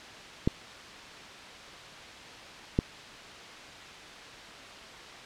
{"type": "clicks", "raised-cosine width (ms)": 3, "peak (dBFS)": -10, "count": 2, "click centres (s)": [0.475, 2.789], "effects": ["white hiss -45 dBFS RMS until 5.25 s", "low-pass 4000 Hz 12 dB/octave"]}